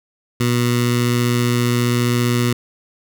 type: tone with notch filter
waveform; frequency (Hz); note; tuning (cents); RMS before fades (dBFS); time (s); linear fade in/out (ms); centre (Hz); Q
15% pulse; 121; B2; -35; -17; 0.4-2.53; 5; 670; 0.68
effects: none